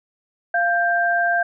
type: tone pair together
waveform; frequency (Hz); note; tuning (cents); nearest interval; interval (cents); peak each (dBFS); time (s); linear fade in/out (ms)
sine; 694 / 1580.2; F5 / G6; -11 / +13; octave + major second; 1424; -19; 0.54-1.43; 5
effects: none